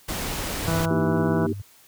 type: noise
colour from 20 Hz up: pink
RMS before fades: -29 dBFS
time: 0.08-0.86 s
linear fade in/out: 10 ms
type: tone with tremolo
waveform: sine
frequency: 100 Hz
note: G2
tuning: 35 cents sharp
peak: -29 dBFS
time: 0.65-1.62 s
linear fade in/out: 10 ms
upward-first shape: square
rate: 9.5 Hz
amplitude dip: 30%
type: harmonic tone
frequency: 164.4 Hz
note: E3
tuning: 4 cents flat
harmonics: 1 / 2 / 3 / 4 / 5 / 6 / 7 / 8 / 9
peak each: -24 / -31 / -31 / -31 / -37 / -34 / -39 / -39 / -35 dBFS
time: 0.67-1.47 s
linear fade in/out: 10 ms
type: chord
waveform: sine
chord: Eb major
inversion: second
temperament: equal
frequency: 233.1 / 311.1 / 392 Hz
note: Bb3 / Eb4 / G4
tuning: 0 / 0 / 0 cents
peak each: -27 dBFS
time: 0.9-1.53 s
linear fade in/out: 5 ms
effects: white hiss -54 dBFS RMS until 1.87 s